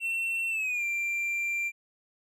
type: tone with pitch glide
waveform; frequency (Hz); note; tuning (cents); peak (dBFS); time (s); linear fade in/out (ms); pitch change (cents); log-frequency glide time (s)
triangle; 2704 to 2368; E7 to D7; +43 to +14; -26; 0-1.72; 50; -229; 0.49-0.84
effects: none